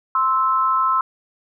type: tone pair together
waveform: sine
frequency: 1045 / 1312.4 Hz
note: C6 / E6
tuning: -2 / -8 cents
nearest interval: major third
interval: 394 cents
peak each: -18 dBFS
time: 0.15-1.01 s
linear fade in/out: 2 ms
effects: none